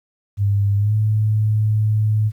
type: tone with pitch glide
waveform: sine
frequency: 100.8 to 107.41 Hz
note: G2 to A2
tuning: +49 to -41 cents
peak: -14 dBFS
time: 0.37-2.32 s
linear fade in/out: 50 ms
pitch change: +110 cents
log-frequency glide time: 0.77-0.94 s
effects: 9-bit